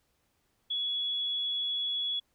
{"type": "tone", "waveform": "sine", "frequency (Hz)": 3377, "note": "G#7", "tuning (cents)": 28, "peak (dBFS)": -29, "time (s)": [0.7, 2.2], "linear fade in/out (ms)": 10, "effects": ["pink hiss -74 dBFS RMS until 2.34 s"]}